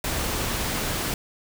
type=noise; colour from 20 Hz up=pink; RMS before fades=-27 dBFS; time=0.04-1.14 s; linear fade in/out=2 ms; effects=none